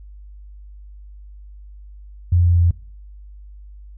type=tone with pitch steps; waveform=sine; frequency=87.31 / 86.66 / 86.01 Hz; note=F2 / F2 / F2; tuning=0 / -13 / -26 cents; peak=-11 dBFS; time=2.32-2.71 s; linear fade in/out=5 ms; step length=130 ms; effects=noise-tail reverb RT60 0.5 s tail -22 dB re dry + added 50 Hz sine -37 dBFS peak until 3.97 s